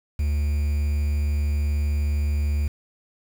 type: tone with quantisation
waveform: triangle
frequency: 73.42 Hz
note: D2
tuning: in tune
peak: -18 dBFS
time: 0.19-2.68 s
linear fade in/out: 5 ms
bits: 7
effects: none